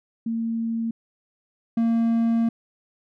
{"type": "tone pair in turn", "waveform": ["sine", "triangle"], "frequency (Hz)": [228.1, 229.7], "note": ["A#3", "A#3"], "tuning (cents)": [-37, -25], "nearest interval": "unison", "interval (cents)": 12, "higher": "second", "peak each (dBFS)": [-23, -16], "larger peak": "second", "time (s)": [[0.26, 0.91], [1.77, 2.49]], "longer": "second", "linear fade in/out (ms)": 5, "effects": []}